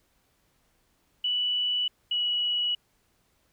sine tone pair in turn, 2960 / 2929 Hz, F#7 / F#7, 0 / -18 cents, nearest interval unison, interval 18 cents, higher first, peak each -24 dBFS, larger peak neither, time 1.24-1.88 / 2.11-2.75 s, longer neither, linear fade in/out 5 ms, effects pink hiss -69 dBFS RMS until 3.52 s

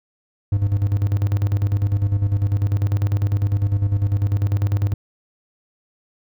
triangle tone with tremolo, 100.3 Hz, G2, 40 cents sharp, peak -12 dBFS, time 0.52-4.94 s, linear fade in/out 5 ms, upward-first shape square, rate 10 Hz, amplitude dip 65%, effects none

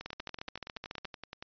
two click trains, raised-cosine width 0.2 ms, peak -24 / -21 dBFS, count 16 / 15, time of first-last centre 0.01-1.425 / 0.06-1.053 s, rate 10.6 / 14.1 Hz, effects resampled to 11025 Hz

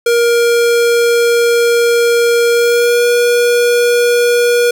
square tone with pitch glide, 471.2 to 480.3 Hz, A#4 to B4, +19 to -48 cents, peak -9 dBFS, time 0.06-4.71 s, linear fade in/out 5 ms, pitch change +33 cents, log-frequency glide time 2.51-3.07 s, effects none

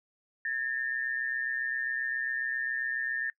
sine tone pair together, 1676.6 / 1804 Hz, G#6 / A6, +16 / +43 cents, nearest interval minor second, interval 127 cents, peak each -35 / -31 dBFS, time 0.45-3.3 s, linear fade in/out 2 ms, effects noise-tail reverb RT60 0.1 s tail -24 dB re dry

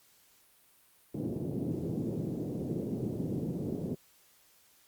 pink band-pass noise, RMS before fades -35 dBFS, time 1.14-3.95 s, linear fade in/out 5 ms, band 120 to 420 Hz, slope 24 dB/octave, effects white hiss -64 dBFS RMS until 4.87 s + Opus 48 kbps

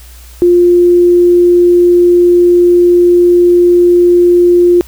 sine tone, 351.4 Hz, F4, 11 cents sharp, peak -3 dBFS, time 0.42-4.81 s, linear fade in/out 0 ms, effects added 60 Hz sine -32 dBFS peak until 4.87 s + white hiss -39 dBFS RMS until 4.87 s

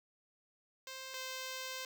5% pulse tone pair in turn, 525 / 519.6 Hz, C5 / C5, +6 / -12 cents, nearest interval unison, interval 18 cents, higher first, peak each -33 / -29 dBFS, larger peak second, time 0.87-1.14 / 1.14-1.85 s, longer second, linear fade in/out 2 ms, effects none

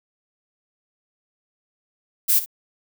violet noise with echo, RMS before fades -17 dBFS, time 2.28-2.4 s, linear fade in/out 20 ms, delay 61 ms, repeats 1, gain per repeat -14 dB, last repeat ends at 2.461 s, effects none

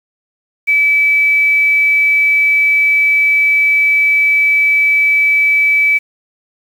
sine tone with quantisation, 2300 Hz, D7, 37 cents flat, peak -8 dBFS, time 0.67-5.99 s, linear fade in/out 20 ms, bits 6, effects none

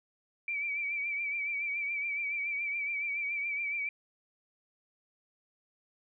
sine tone with vibrato, 2315 Hz, D7, 25 cents flat, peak -31 dBFS, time 0.48-3.89 s, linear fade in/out 2 ms, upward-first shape triangle, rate 7.1 Hz, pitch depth 62 cents each way, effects none

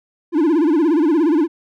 triangle tone with vibrato, 316.4 Hz, D#4, 29 cents sharp, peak -10 dBFS, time 0.32-1.48 s, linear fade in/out 50 ms, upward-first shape sine, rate 17 Hz, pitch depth 170 cents each way, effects none

